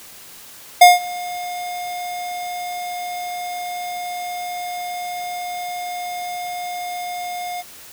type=tone with ADSR envelope; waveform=square; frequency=713 Hz; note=F5; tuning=36 cents sharp; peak=-3 dBFS; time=0.81-7.63 s; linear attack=8 ms; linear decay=170 ms; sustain=-23 dB; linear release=31 ms; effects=white hiss -41 dBFS RMS until 7.92 s